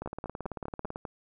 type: two click trains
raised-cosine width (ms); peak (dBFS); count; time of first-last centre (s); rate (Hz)
1; -22 / -22; 6 / 18; 0.06-1.052 / 0.02-0.959; 5.04 / 18.1
effects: none